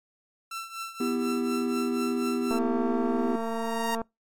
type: tone with tremolo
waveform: sawtooth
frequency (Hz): 1342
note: E6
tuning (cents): +31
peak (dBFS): -28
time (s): 0.51-2.59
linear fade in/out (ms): 5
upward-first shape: triangle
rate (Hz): 4.1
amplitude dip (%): 80
type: chord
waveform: triangle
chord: E minor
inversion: second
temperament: just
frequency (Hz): 247.2 / 329.6 / 395.6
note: B3 / E4 / G4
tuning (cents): +2 / 0 / +16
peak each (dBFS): -25 / -31 / -29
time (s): 1-3.36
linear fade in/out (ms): 5
type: click train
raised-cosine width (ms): 1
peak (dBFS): -19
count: 343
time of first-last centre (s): 2.51-4.017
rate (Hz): 227
type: tone with exponential growth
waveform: sawtooth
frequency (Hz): 932.3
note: A#5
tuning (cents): 0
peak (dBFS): -23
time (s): 2.8-3.95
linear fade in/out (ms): 1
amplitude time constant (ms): 250
effects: noise-tail reverb RT60 0.2 s tail -25 dB re dry + MP3 64 kbps